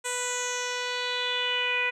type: tone with low-pass filter sweep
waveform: 10% pulse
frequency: 493.9 Hz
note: B4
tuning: in tune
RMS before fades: -29 dBFS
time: 0.04-1.91 s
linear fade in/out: 20 ms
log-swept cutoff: 8800 to 2300 Hz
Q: 4.8
effects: none